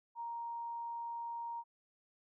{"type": "tone", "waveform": "sine", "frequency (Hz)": 935, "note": "A#5", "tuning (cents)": 5, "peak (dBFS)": -39, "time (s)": [0.15, 1.64], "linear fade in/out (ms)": 50, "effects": []}